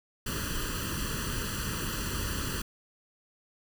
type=noise with comb filter; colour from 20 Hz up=pink; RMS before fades=-33 dBFS; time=0.26-2.62 s; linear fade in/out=5 ms; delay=0.67 ms; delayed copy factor=+1; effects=none